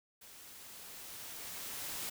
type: noise with level ramp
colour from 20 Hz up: white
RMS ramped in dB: -55 to -40 dBFS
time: 0.21-2.1 s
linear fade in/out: 10 ms
effects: none